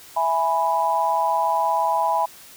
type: chord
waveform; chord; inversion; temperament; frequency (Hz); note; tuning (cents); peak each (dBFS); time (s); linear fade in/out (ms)
sine; E major; none; equal; 659.3 / 830.6 / 987.8; E5 / G#5 / B5; 0 / 0 / 0; -25 / -22 / -21; 0.16-2.26; 10
effects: white hiss -45 dBFS RMS until 2.56 s